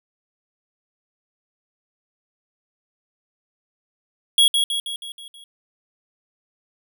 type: tone with echo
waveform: square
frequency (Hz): 3322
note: G#7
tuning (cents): 0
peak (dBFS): -12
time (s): 4.38-4.48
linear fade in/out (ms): 2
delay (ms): 160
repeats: 6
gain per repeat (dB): -5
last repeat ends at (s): 5.44
effects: none